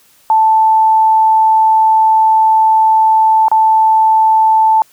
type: tone with dropouts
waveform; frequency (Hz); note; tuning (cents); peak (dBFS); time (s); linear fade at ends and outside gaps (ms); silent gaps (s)
sine; 880; A5; 0; -6; 0.3-4.82; 1; 3.483-3.515
effects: white hiss -49 dBFS RMS until 4.92 s